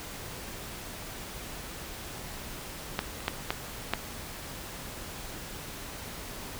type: clicks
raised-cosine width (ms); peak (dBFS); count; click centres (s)
0.3; -11 / -26 / -10 / -11 / -9; 5; 2.991 / 3.205 / 3.281 / 3.505 / 3.936
effects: pink hiss -41 dBFS RMS until 6.59 s